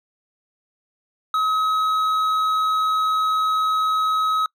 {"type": "tone with hard clipping", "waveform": "triangle", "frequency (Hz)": 1276, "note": "D#6", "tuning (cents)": 43, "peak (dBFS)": -19, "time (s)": [1.34, 4.46], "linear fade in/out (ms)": 2, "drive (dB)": 9, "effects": ["noise-tail reverb RT60 0.1 s tail -26 dB re dry"]}